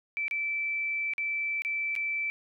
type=tone with dropouts; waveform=sine; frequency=2324 Hz; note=D7; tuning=19 cents flat; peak=-28 dBFS; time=0.17-2.3 s; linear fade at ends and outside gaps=0 ms; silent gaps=0.281-0.311 / 1.136-1.181 / 1.62-1.649 / 1.953-1.962 s; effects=none